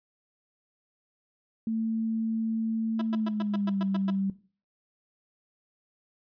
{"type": "tone with pitch glide", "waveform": "sine", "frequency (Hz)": [223.6, 194.66], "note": ["A3", "G3"], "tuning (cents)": [28, -12], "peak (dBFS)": -26, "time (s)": [1.67, 4.3], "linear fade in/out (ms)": 2, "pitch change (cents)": -240, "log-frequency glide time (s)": [3.08, 3.81]}
{"type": "tone bursts", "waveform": "15% pulse", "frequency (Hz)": 330.1, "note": "E4", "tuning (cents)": 2, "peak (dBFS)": -26, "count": 9, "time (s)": [2.99, 4.104], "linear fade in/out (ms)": 5, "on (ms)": 26, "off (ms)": 110}
{"effects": ["noise-tail reverb RT60 0.4 s tail -17 dB re dry", "resampled to 11025 Hz"]}